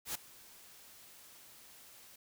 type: noise with ADSR envelope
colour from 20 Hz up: white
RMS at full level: -36 dBFS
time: 0.05-2.16 s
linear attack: 100 ms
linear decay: 6 ms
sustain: -21 dB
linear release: 6 ms
effects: none